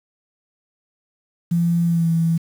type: tone with pitch glide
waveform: sine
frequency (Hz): 170.5 to 165.26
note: F3 to E3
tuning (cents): -41 to +5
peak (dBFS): -15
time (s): 1.51-2.38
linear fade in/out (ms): 10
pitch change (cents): -54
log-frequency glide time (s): 1.85-2.09
effects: 7-bit